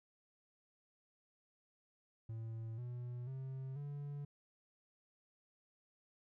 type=tone with pitch steps; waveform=triangle; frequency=112.8 / 122.3 / 132.6 / 143.77 Hz; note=A2 / B2 / C3 / D3; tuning=+44 / -16 / +23 / -36 cents; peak=-40 dBFS; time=2.29-4.25 s; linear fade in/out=5 ms; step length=490 ms; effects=none